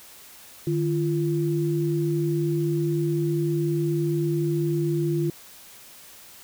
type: tone pair together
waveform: sine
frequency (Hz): 151.6 / 341.8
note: D#3 / F4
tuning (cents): -45 / -37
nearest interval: octave + major second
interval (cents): 1408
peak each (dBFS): -24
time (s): 0.67-5.3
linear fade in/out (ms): 2
effects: white hiss -47 dBFS RMS until 6.43 s